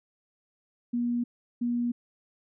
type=tone pair in turn; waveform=sine; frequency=240 / 240 Hz; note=B3 / B3; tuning=-49 / -49 cents; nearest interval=unison; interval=0 cents; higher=neither; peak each=-25 dBFS; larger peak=neither; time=0.93-1.24 / 1.61-1.92 s; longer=neither; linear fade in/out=10 ms; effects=none